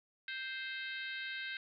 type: harmonic tone with a mistuned harmonic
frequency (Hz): 523.3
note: C5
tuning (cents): 0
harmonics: 3 / 4 / 5 / 6 / 7 / 8 / 9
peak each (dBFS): -42 / -46 / -48 / -50 / -48 / -54 / -62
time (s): 0.28-1.57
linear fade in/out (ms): 2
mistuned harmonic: 7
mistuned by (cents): +47
effects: none